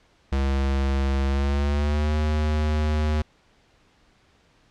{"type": "tone with pitch glide", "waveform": "square", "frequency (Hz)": [68, 76.33], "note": ["C#2", "D#2"], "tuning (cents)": [-33, -33], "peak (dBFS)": -21, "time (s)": [0.32, 3.22], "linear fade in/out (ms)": 5, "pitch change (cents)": 200, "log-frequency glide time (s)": [1.26, 2.16], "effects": ["pink hiss -60 dBFS RMS until 4.7 s", "low-pass 5000 Hz 12 dB/octave"]}